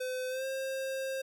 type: tone with pitch glide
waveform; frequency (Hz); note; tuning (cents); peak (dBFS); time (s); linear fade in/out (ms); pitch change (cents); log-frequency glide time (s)
square; 510 to 532.3; C5 to C5; -44 to +30; -34; 0-1.22; 10; +74; 0.29-0.45
effects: none